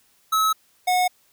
square tone pair in turn, 1292 / 729.1 Hz, E6 / F#5, -35 / -26 cents, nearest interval minor seventh, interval 991 cents, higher first, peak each -18 dBFS, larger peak neither, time 0.32-0.53 / 0.87-1.08 s, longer neither, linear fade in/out 10 ms, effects white hiss -61 dBFS RMS until 1.32 s

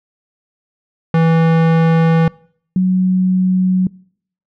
square / sine tone pair in turn, 163.7 / 185.13 Hz, E3 / F#3, -12 / +1 cents, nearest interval major second, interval 213 cents, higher second, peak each -10 dBFS, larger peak neither, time 1.14-2.28 / 2.76-3.87 s, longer first, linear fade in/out 2 ms, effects noise-tail reverb RT60 0.6 s tail -24 dB re dry + low-pass 2000 Hz 12 dB/octave

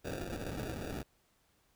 blue noise with sample-and-hold, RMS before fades -40 dBFS, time 0.04-1.03 s, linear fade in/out 10 ms, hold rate 1050 Hz, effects pink hiss -72 dBFS RMS until 1.75 s

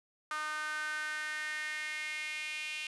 sawtooth tone with high-pass filter sweep, 305.6 Hz, D#4, 31 cents flat, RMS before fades -38 dBFS, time 0.31-2.87 s, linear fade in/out 2 ms, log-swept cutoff 1300 to 2600 Hz, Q 5.3, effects resampled to 24000 Hz

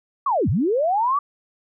sine linear two-way sweep, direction down then up, 1174.7 to 78.1 to 1174.7 Hz, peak -17 dBFS, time 0.26-1.19 s, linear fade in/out 5 ms, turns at 0.49 s, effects none

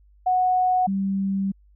sine tone pair in turn, 736 / 194.94 Hz, F#5 / G3, -9 / -9 cents, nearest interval octave + major seventh, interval 2300 cents, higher first, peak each -17 / -21 dBFS, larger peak first, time 0.26-0.87 / 0.87-1.52 s, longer second, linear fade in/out 10 ms, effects added 50 Hz sine -52 dBFS peak until 1.75 s

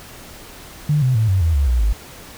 sine tone with pitch steps, 149.1 / 128.31 / 110.42 / 95.02 / 81.77 / 70.37 / 60.55 / 52.11 Hz, D3 / C3 / A2 / F#2 / E2 / C#2 / B1 / G#1, +27 / -33 / +7 / +47 / -13 / +27 / -34 / +7 cents, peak -13 dBFS, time 0.89-1.93 s, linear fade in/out 5 ms, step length 130 ms, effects pink hiss -39 dBFS RMS until 2.37 s

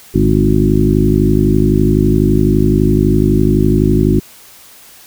harmonic tone with a mistuned harmonic, 51.91 Hz, G#1, in tune, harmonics 1 / 2 / 3 / 4 / 5 / 6 / 7, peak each -16 / -16 / -16 / -16 / -16 / -16 / -16 dBFS, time 0.14-4.2 s, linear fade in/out 10 ms, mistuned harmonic 3, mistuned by -55 cents, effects white hiss -40 dBFS RMS until 5.06 s

